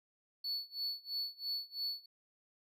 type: tone with tremolo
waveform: triangle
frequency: 4435 Hz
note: C#8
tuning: in tune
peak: -33 dBFS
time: 0.44-2.06 s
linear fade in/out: 5 ms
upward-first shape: sine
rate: 3 Hz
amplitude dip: 95%
effects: none